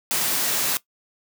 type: high-pass noise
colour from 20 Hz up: white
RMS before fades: -23 dBFS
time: 0.11-0.77 s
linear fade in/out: 0 ms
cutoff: 120 Hz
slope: 12 dB/octave
effects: noise-tail reverb RT60 0.1 s tail -18 dB re dry